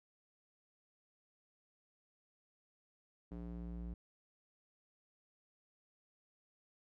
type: tone with band-pass filter sweep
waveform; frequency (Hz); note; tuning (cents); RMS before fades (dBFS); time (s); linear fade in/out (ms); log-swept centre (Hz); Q
square; 58.27; A#1; 0; -45; 3.31-3.94; 5; 240 to 120; 1
effects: none